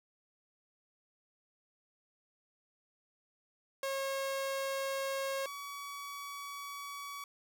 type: tone pair in turn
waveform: sawtooth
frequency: 543 / 1134.7 Hz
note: C#5 / C#6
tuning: -36 / +40 cents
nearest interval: octave + minor second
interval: 1276 cents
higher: second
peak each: -30 / -38 dBFS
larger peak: first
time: 3.83-5.46 / 5.46-7.24 s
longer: second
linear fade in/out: 2 ms
effects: none